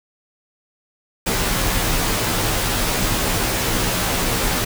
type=noise with comb filter; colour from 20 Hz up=pink; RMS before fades=-20 dBFS; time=1.26-4.65 s; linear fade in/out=10 ms; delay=14 ms; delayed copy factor=-0.9; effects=none